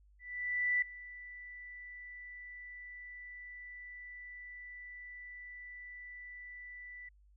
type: tone with ADSR envelope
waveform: sine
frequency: 1975.5 Hz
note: B6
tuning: in tune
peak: -27 dBFS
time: 0.19-7.09 s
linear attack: 630 ms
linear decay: 4 ms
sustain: -19 dB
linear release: 6 ms
effects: added 50 Hz sine -61 dBFS peak until 7.36 s